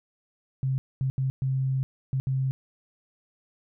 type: tone bursts at uneven times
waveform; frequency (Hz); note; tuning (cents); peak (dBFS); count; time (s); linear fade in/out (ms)
sine; 132.7; C3; +25; -23; 6; 0.63-0.78 / 1.01-1.1 / 1.18-1.3 / 1.42-1.83 / 2.13-2.2 / 2.27-2.51; 0
effects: none